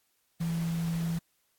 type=tone in noise; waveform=sine; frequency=166.7 Hz; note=E3; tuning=20 cents sharp; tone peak=-28 dBFS; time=0.4-1.19 s; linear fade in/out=10 ms; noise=pink; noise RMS=-45 dBFS; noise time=0.4-1.19 s; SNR=+14 dB; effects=white hiss -73 dBFS RMS until 1.58 s + AAC 64 kbps